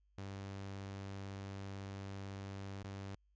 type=tone with dropouts; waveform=sawtooth; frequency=98 Hz; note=G2; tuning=in tune; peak=-40 dBFS; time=0.18-3.15 s; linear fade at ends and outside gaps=0 ms; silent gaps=2.827-2.845 s; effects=added 50 Hz sine -70 dBFS peak until 3.35 s + resampled to 16000 Hz